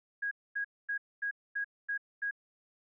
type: tone bursts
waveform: sine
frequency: 1645 Hz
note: G#6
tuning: 17 cents flat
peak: -31 dBFS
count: 7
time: 0.22-2.311 s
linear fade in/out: 10 ms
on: 93 ms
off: 240 ms
effects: none